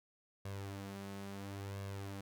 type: tone with flanger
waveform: sawtooth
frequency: 98.8 Hz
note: G2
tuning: 14 cents sharp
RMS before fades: -45 dBFS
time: 0.45-2.21 s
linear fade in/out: 5 ms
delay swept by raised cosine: 1.8 to 5.5 ms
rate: 0.73 Hz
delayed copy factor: +0.55
effects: none